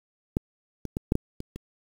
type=clicks; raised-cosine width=3 ms; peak=-10 / -20 / -15 / -8 / -11 / -22 / -25 dBFS; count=7; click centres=0.369 / 0.853 / 0.969 / 1.121 / 1.154 / 1.404 / 1.56 s; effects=7-bit